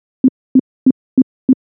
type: tone bursts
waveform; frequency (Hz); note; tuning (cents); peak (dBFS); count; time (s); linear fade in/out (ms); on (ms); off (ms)
sine; 259.5; C4; -14; -3; 5; 0.24-1.53; 2; 42; 270
effects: high-pass 150 Hz 12 dB/octave